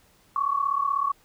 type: tone pair together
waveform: sine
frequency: 1101 / 1137.2 Hz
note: C#6 / C#6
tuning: -12 / +44 cents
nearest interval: minor second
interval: 56 cents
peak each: -25 dBFS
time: 0.36-1.12 s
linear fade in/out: 2 ms
effects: pink hiss -60 dBFS RMS until 1.24 s